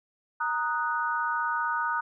sine chord, D# minor, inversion second, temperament equal, 932.3 / 1244.5 / 1480 Hz, A#5 / D#6 / F#6, 0 / 0 / 0 cents, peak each -30 dBFS, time 0.4-2.01 s, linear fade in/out 10 ms, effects none

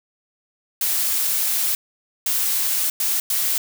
blue noise bursts at uneven times, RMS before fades -21 dBFS, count 4, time 0.81-1.75 / 2.26-2.9 / 3-3.2 / 3.3-3.58 s, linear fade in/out 2 ms, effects none

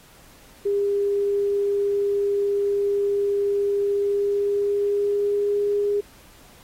sine tone with pitch glide, 403.2 to 408.8 Hz, G4 to G#4, +49 to -27 cents, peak -19 dBFS, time 0.65-6.01 s, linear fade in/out 10 ms, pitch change +24 cents, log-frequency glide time 3.95-5.59 s, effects pink hiss -51 dBFS RMS until 6.63 s + AAC 48 kbps

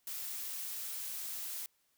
blue noise, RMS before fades -41 dBFS, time 0.07-1.66 s, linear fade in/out 2 ms, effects white hiss -75 dBFS RMS until 1.97 s

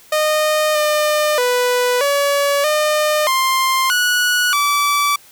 sawtooth tone with pitch steps, 614 / 604 / 494.1 / 567 / 607 / 1052 / 1467 / 1155 Hz, D#5 / D5 / B4 / C#5 / D#5 / C6 / F#6 / D6, -23 / +48 / +1 / +39 / -43 / +9 / -15 / -29 cents, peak -10 dBFS, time 0.12-5.16 s, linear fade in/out 5 ms, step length 630 ms, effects white hiss -46 dBFS RMS until 5.31 s

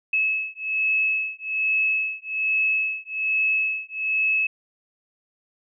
sine beating tone pair, 2588 / 2589.2 Hz, E7 / E7, -32 / -32 cents, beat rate 1.2 Hz, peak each -24 dBFS, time 0.13-4.47 s, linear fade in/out 5 ms, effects none

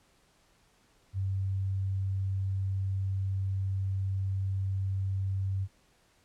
sine tone, 96.4 Hz, G2, 28 cents flat, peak -28 dBFS, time 1.13-5.68 s, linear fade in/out 50 ms, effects pink hiss -66 dBFS RMS until 6.24 s + low-pass 10000 Hz 12 dB/octave

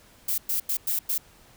violet noise bursts at uneven times, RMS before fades -26 dBFS, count 5, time 0.28-0.38 / 0.49-0.6 / 0.69-0.77 / 0.87-0.99 / 1.09-1.18 s, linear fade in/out 5 ms, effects pink hiss -55 dBFS RMS until 1.56 s

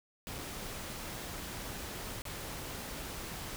pink noise with dropouts, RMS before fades -42 dBFS, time 0.27-3.56 s, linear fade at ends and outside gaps 0 ms, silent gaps 0.383-0.387 / 2.219-2.253 s, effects none

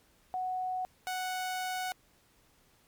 sine / sawtooth tone pair in turn, 740 / 740 Hz, F#5 / F#5, 0 / 0 cents, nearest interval unison, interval 0 cents, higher neither, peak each -31 / -29 dBFS, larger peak second, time 0.34-0.85 / 1.07-1.92 s, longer second, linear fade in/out 0 ms, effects pink hiss -66 dBFS RMS until 2.87 s + MP3 96 kbps

